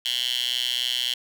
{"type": "tone with high-pass filter", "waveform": "10% pulse", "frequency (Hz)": 123.47, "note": "B2", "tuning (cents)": 0, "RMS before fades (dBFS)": -26, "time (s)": [0.05, 1.14], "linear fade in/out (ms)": 5, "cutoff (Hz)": 3200, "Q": 6.1, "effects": []}